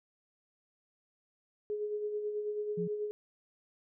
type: tone with tremolo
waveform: sine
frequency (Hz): 419.4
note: G#4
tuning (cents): +17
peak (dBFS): -31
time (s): 1.7-3.11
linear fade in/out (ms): 0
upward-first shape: sine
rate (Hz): 9.2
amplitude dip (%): 45
type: tone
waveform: sine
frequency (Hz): 174.61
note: F3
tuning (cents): 0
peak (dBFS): -34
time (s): 2.77-2.88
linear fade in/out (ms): 10
effects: none